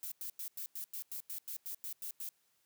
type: noise bursts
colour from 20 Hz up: violet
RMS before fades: -42 dBFS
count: 13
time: 0.03-2.289 s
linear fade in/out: 0 ms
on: 87 ms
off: 94 ms
effects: white hiss -75 dBFS RMS until 2.65 s + high-pass 80 Hz 12 dB/octave